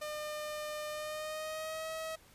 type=tone with pitch glide; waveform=sawtooth; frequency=604 to 639.9 Hz; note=D5 to D#5; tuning=+48 to +48 cents; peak=-34 dBFS; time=0.01-2.16 s; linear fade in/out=10 ms; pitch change=+100 cents; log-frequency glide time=0.89-1.89 s; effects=pink hiss -61 dBFS RMS until 2.34 s + resampled to 32000 Hz